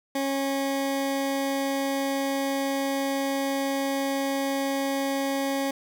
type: tone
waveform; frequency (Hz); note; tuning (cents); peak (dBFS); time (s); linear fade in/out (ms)
20% pulse; 274; C#4; -20; -20; 0.15-5.71; 5
effects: none